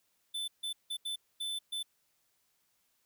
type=tone bursts at uneven times; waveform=square; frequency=3520 Hz; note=A7; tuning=in tune; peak=-35 dBFS; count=6; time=0.34-0.48 / 0.63-0.73 / 0.9-0.97 / 1.05-1.16 / 1.4-1.59 / 1.72-1.83 s; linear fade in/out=10 ms; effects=white hiss -75 dBFS RMS until 3.05 s